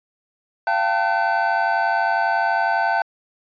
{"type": "tone cluster", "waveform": "triangle", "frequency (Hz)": [687, 779, 889, 1518], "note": ["F5", "G5", "A5", "F#6"], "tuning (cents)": [-29, -11, 18, 44], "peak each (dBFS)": -21, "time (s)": [0.67, 3.02], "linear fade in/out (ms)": 2, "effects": ["resampled to 11025 Hz"]}